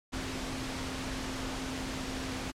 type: tone in noise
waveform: sine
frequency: 261.6 Hz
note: C4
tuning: in tune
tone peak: -39 dBFS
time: 0.12-2.52 s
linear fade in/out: 20 ms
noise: pink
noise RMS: -37 dBFS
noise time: 0.12-2.52 s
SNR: -5 dB
effects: low-pass 7000 Hz 12 dB/octave + MP3 96 kbps